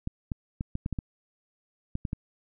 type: clicks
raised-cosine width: 5 ms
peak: -18 dBFS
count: 10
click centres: 0.074 / 0.318 / 0.609 / 0.754 / 0.861 / 0.927 / 0.988 / 1.954 / 2.052 / 2.131 s
effects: none